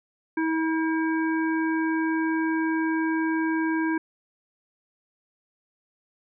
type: harmonic tone with a mistuned harmonic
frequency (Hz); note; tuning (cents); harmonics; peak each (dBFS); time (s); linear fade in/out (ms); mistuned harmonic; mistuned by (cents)
321.5; E4; -43; 1 / 3 / 5 / 7; -23 / -32 / -31 / -39; 0.37-3.98; 5; 7; +16
effects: none